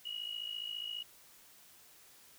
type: tone with amplitude modulation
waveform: sine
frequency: 2898 Hz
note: F#7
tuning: 37 cents flat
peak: -35 dBFS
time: 0.05-1.03 s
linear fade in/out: 10 ms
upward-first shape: sine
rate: 54.7 Hz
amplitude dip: 75%
effects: white hiss -60 dBFS RMS until 2.38 s